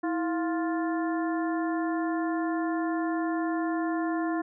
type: harmonic tone with a mistuned harmonic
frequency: 350.3 Hz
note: F4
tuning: 5 cents sharp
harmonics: 1 / 2 / 3 / 4 / 5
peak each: -27 / -34 / -37 / -41 / -40 dBFS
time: 0.03-4.42 s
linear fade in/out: 10 ms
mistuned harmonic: 1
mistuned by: -130 cents
effects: none